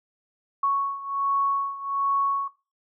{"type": "beating tone pair", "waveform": "sine", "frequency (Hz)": [1108.7, 1110], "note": ["C#6", "C#6"], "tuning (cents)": [0, 2], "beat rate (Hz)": 1.3, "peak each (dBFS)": [-24, -27], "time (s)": [0.63, 2.48], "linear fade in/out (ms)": 5, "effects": ["noise-tail reverb RT60 0.3 s tail -18 dB re dry"]}